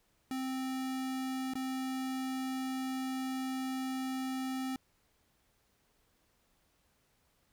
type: tone with dropouts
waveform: square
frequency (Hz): 261.6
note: C4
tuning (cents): 0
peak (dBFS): -35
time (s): 0.31-4.76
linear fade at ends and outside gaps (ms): 1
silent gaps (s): 1.536-1.554
effects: pink hiss -73 dBFS RMS until 7.52 s